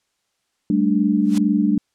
sine chord, G suspended second, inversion none, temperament equal with one note detuned, 196 / 218.2 / 293.7 Hz, G3 / A3 / D4, 0 / -14 / 0 cents, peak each -19 dBFS, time 0.7-1.78 s, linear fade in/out 2 ms
white noise with exponential growth, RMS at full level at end -26 dBFS, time 1.22-1.38 s, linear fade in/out 1 ms, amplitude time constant 33 ms
effects white hiss -71 dBFS RMS until 1.94 s + low-pass 8000 Hz 12 dB/octave

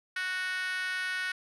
5% pulse tone with high-pass filter, 369.7 Hz, F#4, 1 cent flat, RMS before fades -33 dBFS, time 0.16-1.32 s, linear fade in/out 5 ms, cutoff 1600 Hz, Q 9.8, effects resampled to 24000 Hz

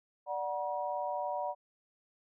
sine chord, D augmented, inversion none, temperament equal with one note detuned, 587.3 / 740 / 956.9 Hz, D5 / F#5 / A#5, 0 / 0 / +45 cents, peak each -37 / -37 / -37 dBFS, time 0.26-1.55 s, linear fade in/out 50 ms, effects none

